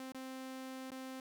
sawtooth tone with dropouts, 261.6 Hz, C4, in tune, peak -40 dBFS, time 0-1.2 s, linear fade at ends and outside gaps 2 ms, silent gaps 0.121-0.146 / 0.905-0.917 s, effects none

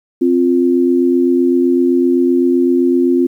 sine tone pair together, 262.1 / 349.9 Hz, C4 / F4, +3 / +3 cents, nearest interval perfect fourth, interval 500 cents, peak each -12 dBFS, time 0.21-3.27 s, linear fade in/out 10 ms, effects 8-bit

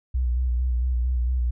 sine tone with vibrato, 61.74 Hz, B1, in tune, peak -20 dBFS, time 0.14-1.51 s, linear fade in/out 10 ms, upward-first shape square, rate 4.4 Hz, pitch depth 40 cents each way, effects none

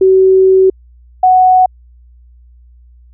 sine tone pair in turn, 378.9 / 740.9 Hz, F#4 / F#5, +41 / +2 cents, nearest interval octave, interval 1161 cents, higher second, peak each -4 dBFS, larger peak neither, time 0.01-0.7 / 1.23-1.66 s, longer first, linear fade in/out 5 ms, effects added 60 Hz sine -39 dBFS peak until 3.13 s

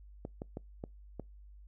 clicks, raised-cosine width 2 ms, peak -26 dBFS, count 5, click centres 0.251 / 0.419 / 0.571 / 0.839 / 1.197 s, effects noise-tail reverb RT60 0.2 s tail -26 dB re dry + added 50 Hz sine -51 dBFS peak until 1.67 s

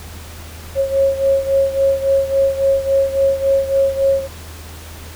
sine beating tone pair, 544 / 547.6 Hz, C#5 / C#5, -33 / -21 cents, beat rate 3.6 Hz, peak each -14 / -18 dBFS, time 0.75-4.28 s, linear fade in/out 50 ms, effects added 80 Hz sine -33 dBFS peak until 5.15 s + pink hiss -37 dBFS RMS until 5.15 s

